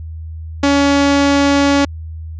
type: tone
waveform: sawtooth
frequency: 281.8 Hz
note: C#4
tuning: 29 cents sharp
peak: -6 dBFS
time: 0.63-1.85 s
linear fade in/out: 5 ms
effects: added 80 Hz sine -25 dBFS peak until 2.39 s + resampled to 16000 Hz